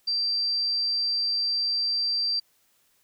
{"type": "tone", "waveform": "sine", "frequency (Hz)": 4699, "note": "D8", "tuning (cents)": 0, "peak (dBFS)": -23, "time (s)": [0.07, 2.4], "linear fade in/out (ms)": 10, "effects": ["white hiss -66 dBFS RMS until 3.03 s"]}